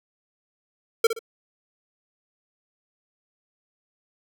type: tone with echo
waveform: square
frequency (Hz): 455.2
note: A#4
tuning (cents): -41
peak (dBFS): -14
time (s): 1.04-1.07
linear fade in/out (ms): 5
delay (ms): 61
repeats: 2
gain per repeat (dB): -10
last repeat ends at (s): 1.192
effects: none